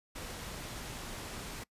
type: low-pass noise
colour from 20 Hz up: pink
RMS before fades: -43 dBFS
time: 0.15-1.64 s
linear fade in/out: 10 ms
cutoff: 12000 Hz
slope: 12 dB/octave
effects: noise-tail reverb RT60 0.1 s tail -24 dB re dry + resampled to 32000 Hz